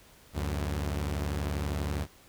sawtooth tone pair together, 72.33 / 92.5 Hz, D2 / F#2, -26 / 0 cents, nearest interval major third, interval 426 cents, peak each -27 / -31 dBFS, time 0.33-2.07 s, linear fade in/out 50 ms, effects pink hiss -57 dBFS RMS until 2.28 s

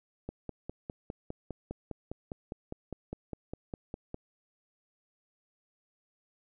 click train, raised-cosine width 2 ms, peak -24 dBFS, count 20, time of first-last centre 0.29-4.144 s, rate 4.93 Hz, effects none

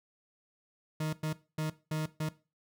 40% pulse tone bursts at uneven times, 155.56 Hz, D#3, in tune, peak -30 dBFS, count 5, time 1-1.13 / 1.23-1.33 / 1.58-1.7 / 1.91-2.06 / 2.2-2.29 s, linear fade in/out 5 ms, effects noise-tail reverb RT60 0.3 s tail -17 dB re dry

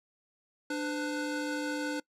square tone cluster, 296.6 / 510 / 1477 Hz, D4 / C5 / F#6, +17 / -44 / -3 cents, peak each -34 / -39 / -40 dBFS, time 0.7-2 s, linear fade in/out 5 ms, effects noise-tail reverb RT60 0.1 s tail -23 dB re dry + low-pass 9000 Hz 12 dB/octave

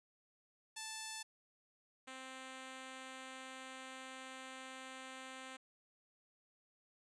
5% pulse tone pair in turn, 880 / 261.6 Hz, A5 / C4, 0 / 0 cents, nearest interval octave + major sixth, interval 2100 cents, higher first, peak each -32 / -37 dBFS, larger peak first, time 0.76-1.23 / 2.07-5.57 s, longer second, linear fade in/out 10 ms, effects resampled to 24000 Hz

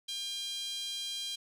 5% pulse tone with high-pass filter, 802 Hz, G5, 39 cents sharp, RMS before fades -38 dBFS, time 0.08-1.36 s, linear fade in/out 10 ms, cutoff 3400 Hz, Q 7.1, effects none

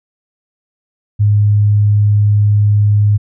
sine tone, 103.83 Hz, G#2, in tune, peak -7 dBFS, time 1.19-3.18 s, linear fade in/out 20 ms, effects none

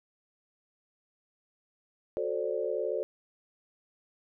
sine chord, D dominant seventh, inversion first, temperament just, 367.1 / 440.5 / 528.6 / 587.3 Hz, F#4 / A4 / C5 / D5, -14 / +2 / +18 / 0 cents, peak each -36 / -33 / -34 / -35 dBFS, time 2.17-3.03 s, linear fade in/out 0 ms, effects none

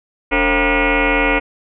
sine tone with frequency modulation, 946 Hz, A#5, 25 cents sharp, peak -12 dBFS, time 0.31-1.4 s, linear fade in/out 20 ms, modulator 247 Hz, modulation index 6.5, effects none

